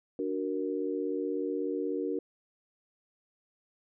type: chord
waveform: sine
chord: D augmented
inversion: none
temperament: equal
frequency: 293.7 / 370 / 466.2 Hz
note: D4 / F#4 / A#4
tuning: 0 / 0 / 0 cents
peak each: -34 dBFS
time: 0.19-2.19 s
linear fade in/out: 2 ms
effects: none